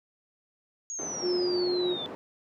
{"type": "exponential sweep", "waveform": "sine", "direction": "down", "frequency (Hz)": [6690, 3479], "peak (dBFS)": -33, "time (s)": [0.9, 2.06], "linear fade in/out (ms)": 0}
{"type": "band-pass noise", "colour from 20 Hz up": "white", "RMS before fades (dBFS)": -40, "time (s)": [0.99, 2.15], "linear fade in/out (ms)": 0, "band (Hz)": [200, 570], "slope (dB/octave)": 12}
{"type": "tone", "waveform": "sine", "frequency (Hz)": 358.8, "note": "F4", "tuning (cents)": 47, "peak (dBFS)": -25, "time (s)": [1.21, 1.97], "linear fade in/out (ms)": 50}
{"effects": []}